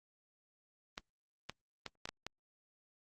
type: clicks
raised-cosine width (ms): 0.2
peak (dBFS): -23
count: 6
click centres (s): 0.979 / 1.496 / 1.863 / 2.055 / 2.09 / 2.266
effects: Opus 24 kbps